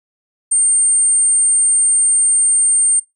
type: tone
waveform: sine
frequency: 8730 Hz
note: C#9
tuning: 28 cents flat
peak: -10 dBFS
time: 0.51-3 s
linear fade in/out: 10 ms
effects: noise-tail reverb RT60 0.2 s tail -25 dB re dry